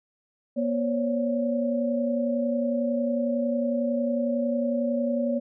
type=tone cluster; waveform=sine; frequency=240 / 535 / 566 Hz; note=B3 / C5 / C#5; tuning=-49 / +38 / +36 cents; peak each=-25 / -34 / -27 dBFS; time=0.56-5.4 s; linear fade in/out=20 ms; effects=none